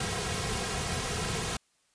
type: noise with comb filter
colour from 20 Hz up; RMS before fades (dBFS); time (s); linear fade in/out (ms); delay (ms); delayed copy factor
pink; -32; 0-1.57; 5; 3.4; -0.7
effects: white hiss -70 dBFS RMS until 1.94 s + resampled to 22050 Hz